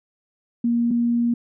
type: tone pair in turn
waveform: sine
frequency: 235.9 / 236.7 Hz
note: A#3 / A#3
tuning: +21 / +27 cents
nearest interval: unison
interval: 6 cents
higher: second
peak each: -17 dBFS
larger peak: neither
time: 0.64-0.91 / 0.91-1.34 s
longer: second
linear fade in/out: 5 ms
effects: none